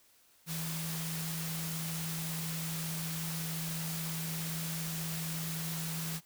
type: tone in noise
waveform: sine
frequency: 162.6 Hz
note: E3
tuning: 23 cents flat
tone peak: -37 dBFS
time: 0.46-6.21 s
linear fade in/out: 50 ms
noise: white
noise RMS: -40 dBFS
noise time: 0.46-6.21 s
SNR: 0 dB
effects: white hiss -65 dBFS RMS until 6.25 s